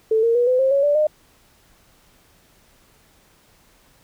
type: tone with pitch steps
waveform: sine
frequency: 441.3 / 462.2 / 484 / 506.9 / 530.9 / 556 / 582.3 / 609.8 Hz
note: A4 / A#4 / B4 / B4 / C5 / C#5 / D5 / D#5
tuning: +5 / -15 / -35 / +45 / +25 / +5 / -15 / -35 cents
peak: -14 dBFS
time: 0.11-1.07 s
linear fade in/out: 5 ms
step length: 120 ms
effects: pink hiss -56 dBFS RMS until 4.03 s